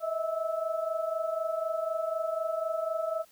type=tone cluster; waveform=sine; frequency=630 / 654 / 1309 Hz; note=D#5 / E5 / E6; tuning=+21 / -14 / -13 cents; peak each=-33 / -31 / -37 dBFS; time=0-3.25 s; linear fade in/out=50 ms; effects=white hiss -61 dBFS RMS until 3.31 s